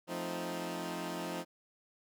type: chord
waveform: 15% pulse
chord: F dominant seventh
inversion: none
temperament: equal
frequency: 174.61 / 220 / 261.6 / 311.1 Hz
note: F3 / A3 / C4 / Eb4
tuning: 0 / 0 / 0 / 0 cents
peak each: -34 / -40 / -38 / -35 dBFS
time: 0.07-1.45 s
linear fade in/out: 50 ms
effects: none